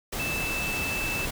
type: tone in noise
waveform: sine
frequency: 2637 Hz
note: E7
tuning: in tune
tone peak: -29 dBFS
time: 0.19-1.26 s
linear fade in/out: 10 ms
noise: pink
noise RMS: -32 dBFS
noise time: 0.12-1.31 s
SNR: 0 dB
effects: none